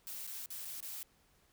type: noise with dropouts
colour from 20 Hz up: blue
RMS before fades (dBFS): -44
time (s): 0.07-1.03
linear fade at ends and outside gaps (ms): 0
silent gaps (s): 0.268-0.275 / 0.459-0.504 / 0.649-0.654 / 0.804-0.827
effects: pink hiss -70 dBFS RMS until 1.52 s